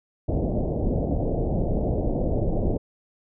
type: low-pass noise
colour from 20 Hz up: pink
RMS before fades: -24 dBFS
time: 0.28-2.78 s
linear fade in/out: 10 ms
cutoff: 680 Hz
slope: 48 dB/octave
effects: none